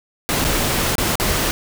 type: noise with dropouts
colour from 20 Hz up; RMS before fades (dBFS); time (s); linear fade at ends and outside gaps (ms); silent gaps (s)
pink; -19; 0.29-1.51; 0; 0.443-0.449 / 0.954-0.982 / 1.155-1.199
effects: none